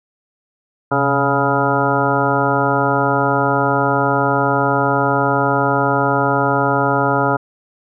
harmonic tone with a mistuned harmonic, 140 Hz, C#3, 18 cents sharp, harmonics 1 / 2 / 3 / 4 / 5 / 6 / 7 / 9 / 10, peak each -22 / -22 / -22 / -22 / -22 / -22 / -22 / -22 / -22 dBFS, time 0.91-7.37 s, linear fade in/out 10 ms, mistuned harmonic 1, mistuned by -100 cents, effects none

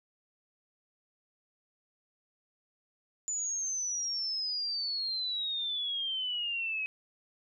sine exponential sweep, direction down, 7040 to 2533 Hz, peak -31 dBFS, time 3.28-6.86 s, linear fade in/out 0 ms, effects none

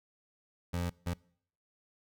25% pulse tone bursts at uneven times, 87.31 Hz, F2, in tune, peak -28 dBFS, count 2, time 0.73-0.9 / 1.06-1.14 s, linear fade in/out 10 ms, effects noise-tail reverb RT60 0.6 s tail -24 dB re dry

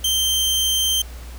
sawtooth tone, 3136 Hz, G7, in tune, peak -14 dBFS, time 0.04-1.02 s, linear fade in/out 5 ms, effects added 60 Hz sine -33 dBFS peak until 1.38 s + pink hiss -43 dBFS RMS until 1.38 s

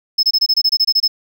triangle tone bursts, 5200 Hz, E8, 24 cents flat, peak -9 dBFS, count 12, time 0.18-1.079 s, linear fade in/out 10 ms, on 52 ms, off 25 ms, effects none

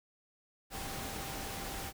sine tone in noise, 785 Hz, G5, 2 cents sharp, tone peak -48 dBFS, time 0.7-1.93 s, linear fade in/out 50 ms, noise pink, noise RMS -41 dBFS, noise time 0.7-1.93 s, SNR -10 dB, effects none

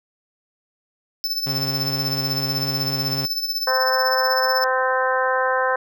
square tone with tremolo, 5274 Hz, E8, in tune, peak -20 dBFS, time 1.24-4.64 s, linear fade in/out 0 ms, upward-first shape sine, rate 16 Hz, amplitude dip 65%
sawtooth tone with vibrato, 134.3 Hz, C3, 46 cents sharp, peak -21 dBFS, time 1.46-3.26 s, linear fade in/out 10 ms, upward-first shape sine, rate 7.7 Hz, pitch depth 26 cents each way
harmonic tone, 258.4 Hz, C4, 21 cents flat, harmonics 2 / 3 / 4 / 5 / 6 / 7, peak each -22 / -26 / -23 / -29 / -24 / -29 dBFS, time 3.67-5.76 s, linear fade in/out 5 ms
effects none

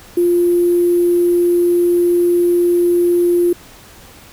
sine tone with sample-and-hold, 349.2 Hz, F4, in tune, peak -10 dBFS, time 0.17-3.53 s, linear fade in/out 5 ms, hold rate 11025 Hz, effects pink hiss -41 dBFS RMS until 4.32 s

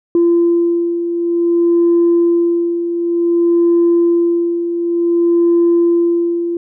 sine beating tone pair, 341.5 / 342.05 Hz, F4 / F4, -39 / -36 cents, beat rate 0.55 Hz, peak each -17 / -10 dBFS, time 0.15-6.57 s, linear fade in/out 2 ms, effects tanh soft clip ceiling -5 dBFS

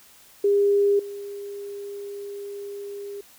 sine tone with level steps, 403.7 Hz, G#4, 49 cents flat, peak -16 / -32 dBFS, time 0.44-3.21 s, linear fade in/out 5 ms, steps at 0.99 s, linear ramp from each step 5 ms, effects white hiss -52 dBFS RMS until 3.38 s

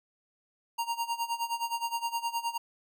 square tone with tremolo, 932.3 Hz, A#5, in tune, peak -28 dBFS, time 0.78-2.58 s, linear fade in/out 10 ms, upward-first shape sine, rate 9.6 Hz, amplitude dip 85%, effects none

